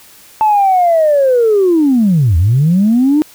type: linear two-way sweep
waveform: sine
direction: down then up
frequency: 880 to 77.78 to 310.8 Hz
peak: -6 dBFS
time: 0.41-3.22 s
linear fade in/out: 0 ms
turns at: 2.37 s
effects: tanh soft clip ceiling -3 dBFS + white hiss -41 dBFS RMS until 3.34 s